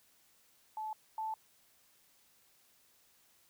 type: tone pair in turn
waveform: sine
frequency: 867 / 877.1 Hz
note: A5 / A5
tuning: -26 / -6 cents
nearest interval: unison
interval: 20 cents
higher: second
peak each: -37 / -35 dBFS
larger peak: second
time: 0.77-0.93 / 1.18-1.34 s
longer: neither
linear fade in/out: 2 ms
effects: white hiss -68 dBFS RMS until 3.49 s